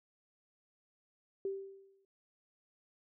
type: tone with exponential decay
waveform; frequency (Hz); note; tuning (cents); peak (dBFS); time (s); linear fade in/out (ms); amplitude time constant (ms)
sine; 390; G4; -9; -32; 1.45-2.05; 2; 130
effects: none